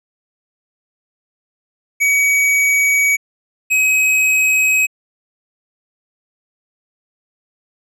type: tone pair in turn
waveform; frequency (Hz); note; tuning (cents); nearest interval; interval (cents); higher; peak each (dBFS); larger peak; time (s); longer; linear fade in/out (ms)
square; 2264 / 2539; C#7 / D#7; +36 / +34; major second; 198; second; -12; neither; 2-3.17 / 3.7-4.87; neither; 20
effects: low-pass 12000 Hz 12 dB/octave